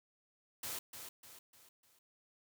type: noise with echo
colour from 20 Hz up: white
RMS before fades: -42 dBFS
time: 0.63-0.79 s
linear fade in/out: 5 ms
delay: 300 ms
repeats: 4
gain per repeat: -7 dB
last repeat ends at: 1.99 s
effects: none

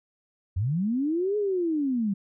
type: linear two-way sweep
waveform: sine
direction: up then down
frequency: 82.2 to 424.9 to 189.4 Hz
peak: -23 dBFS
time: 0.56-2.14 s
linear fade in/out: 10 ms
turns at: 1.37 s
effects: none

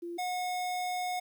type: tone pair in turn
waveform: sine / square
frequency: 344.1 / 726.2 Hz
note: F4 / F#5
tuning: -26 / -33 cents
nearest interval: octave + minor second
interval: 1293 cents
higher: second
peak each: -36 / -32 dBFS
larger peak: second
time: 0.02-0.18 / 0.18-1.2 s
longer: second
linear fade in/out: 10 ms
effects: 11-bit

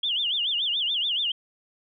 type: tone with vibrato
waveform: sine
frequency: 3184 Hz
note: G7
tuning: 26 cents sharp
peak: -23 dBFS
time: 0.03-1.32 s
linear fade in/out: 5 ms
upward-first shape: sine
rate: 7 Hz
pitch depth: 220 cents each way
effects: none

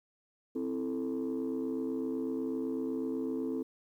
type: chord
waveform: sine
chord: A minor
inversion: first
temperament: equal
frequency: 261.6 / 329.6 / 440 Hz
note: C4 / E4 / A4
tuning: 0 / 0 / 0 cents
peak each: -33 / -36 / -36 dBFS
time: 0.55-3.63 s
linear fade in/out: 10 ms
effects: tanh soft clip ceiling -27 dBFS + 11-bit

